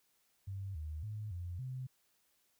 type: tone with pitch steps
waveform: sine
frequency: 97.5 / 77.1 / 106.5 / 87.8 / 129 Hz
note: G2 / D#2 / G#2 / F2 / C3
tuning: -9 / -15 / +44 / +10 / -24 cents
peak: -39 dBFS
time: 0.47-1.87 s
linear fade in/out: 10 ms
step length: 280 ms
effects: white hiss -75 dBFS RMS until 2.59 s